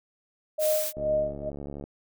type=tone with tremolo; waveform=sine; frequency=617 Hz; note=D#5; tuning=15 cents flat; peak=-21 dBFS; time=0.58-1.5 s; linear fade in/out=10 ms; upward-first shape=sine; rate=2.2 Hz; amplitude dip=95%
type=noise; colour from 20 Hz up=blue; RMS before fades=-31 dBFS; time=0.59-0.93 s; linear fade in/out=50 ms
type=click train; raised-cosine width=2 ms; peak=-25 dBFS; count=63; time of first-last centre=0.97-1.84 s; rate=71.3 Hz
effects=none